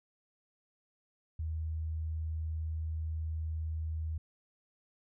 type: tone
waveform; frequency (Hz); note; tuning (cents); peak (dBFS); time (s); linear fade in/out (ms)
sine; 79.5; D#2; +38; -33; 1.39-4.18; 5
effects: none